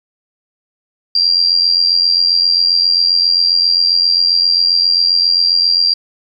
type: tone with amplitude modulation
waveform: sine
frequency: 4748 Hz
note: D8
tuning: 18 cents sharp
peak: -6 dBFS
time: 1.15-5.94 s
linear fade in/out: 5 ms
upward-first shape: sine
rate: 87.5 Hz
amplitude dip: 70%
effects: 8-bit